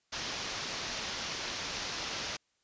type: low-pass noise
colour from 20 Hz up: white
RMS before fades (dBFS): -38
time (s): 0.12-2.37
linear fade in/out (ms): 10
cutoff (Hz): 6200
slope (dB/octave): 48
effects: white hiss -75 dBFS RMS until 2.63 s + resampled to 16000 Hz